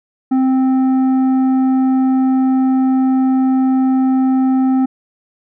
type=tone with tanh clipping; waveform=triangle; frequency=261.6 Hz; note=C4; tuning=in tune; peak=-12 dBFS; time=0.31-4.86 s; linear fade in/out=10 ms; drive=12 dB; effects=none